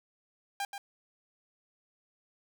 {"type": "tone with echo", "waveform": "sawtooth", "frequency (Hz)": 800, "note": "G5", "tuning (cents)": 35, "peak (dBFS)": -28, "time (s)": [0.6, 0.65], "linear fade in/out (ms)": 2, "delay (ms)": 130, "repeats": 1, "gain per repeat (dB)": -7, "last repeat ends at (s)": 0.78, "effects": []}